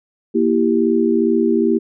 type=chord; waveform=sine; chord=E diminished; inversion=second; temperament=equal with one note detuned; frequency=235.1 / 329.6 / 392 Hz; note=Bb3 / E4 / G4; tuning=+15 / 0 / 0 cents; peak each=-17 dBFS; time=0.34-1.79 s; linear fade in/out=20 ms; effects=none